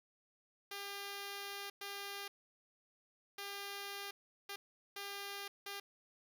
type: tone bursts at uneven times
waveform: 5% pulse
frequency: 400.4 Hz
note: G4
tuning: 37 cents sharp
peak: -32 dBFS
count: 6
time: 0.71-1.7 / 1.81-2.28 / 3.38-4.11 / 4.49-4.56 / 4.96-5.48 / 5.66-5.8 s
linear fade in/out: 5 ms
effects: none